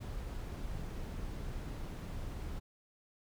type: noise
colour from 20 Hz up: brown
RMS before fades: -41 dBFS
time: 0-2.6 s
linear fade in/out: 20 ms
effects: none